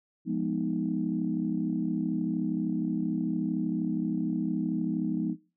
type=chord; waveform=sine; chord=F half-diminished seventh; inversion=none; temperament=equal; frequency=174.61 / 207.7 / 246.9 / 311.1 Hz; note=F3 / Ab3 / Cb4 / Eb4; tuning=0 / 0 / 0 / 0 cents; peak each=-32 dBFS; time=0.25-5.36 s; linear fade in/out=50 ms; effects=noise-tail reverb RT60 0.3 s tail -17 dB re dry + tanh soft clip ceiling -16 dBFS